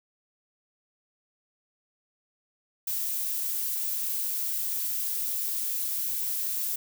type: noise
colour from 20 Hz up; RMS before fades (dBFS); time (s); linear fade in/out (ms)
violet; -30; 2.87-6.76; 5
effects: none